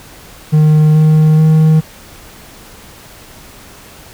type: tone with pitch steps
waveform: triangle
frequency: 153.6 / 155.38 / 157.19 Hz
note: D#3 / D#3 / D#3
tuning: -22 / -2 / +18 cents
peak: -3 dBFS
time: 0.52-1.81 s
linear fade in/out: 20 ms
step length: 430 ms
effects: pink hiss -37 dBFS RMS until 4.13 s